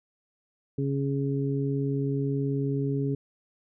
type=harmonic tone; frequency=138.59 Hz; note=C#3; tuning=in tune; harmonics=1 / 2 / 3; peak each=-27 / -30 / -32 dBFS; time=0.78-3.15 s; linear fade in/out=5 ms; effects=none